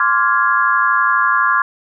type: chord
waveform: sine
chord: D half-diminished seventh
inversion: third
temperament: equal with one note detuned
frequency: 1046.5 / 1158.5 / 1396.9 / 1661.2 Hz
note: C6 / D6 / F6 / Ab6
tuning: 0 / -24 / 0 / 0 cents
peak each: -17 dBFS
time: 0-1.62 s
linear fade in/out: 2 ms
effects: none